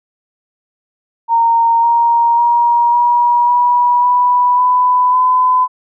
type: tone with pitch steps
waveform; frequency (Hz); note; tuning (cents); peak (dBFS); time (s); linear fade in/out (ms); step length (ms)
sine; 924 / 935.8 / 947.8 / 959.9 / 972.2 / 984.6 / 997.2 / 1010; A#5 / A#5 / A#5 / B5 / B5 / B5 / B5 / B5; -16 / +6 / +28 / -50 / -28 / -6 / +16 / +39; -8; 1.28-5.68; 50; 550
effects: none